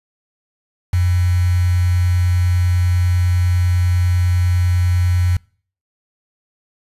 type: tone with quantisation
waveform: sine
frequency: 89 Hz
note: F2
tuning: 33 cents sharp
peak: -12 dBFS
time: 0.93-5.37 s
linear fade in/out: 5 ms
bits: 5
effects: noise-tail reverb RT60 0.5 s tail -26 dB re dry + resampled to 32000 Hz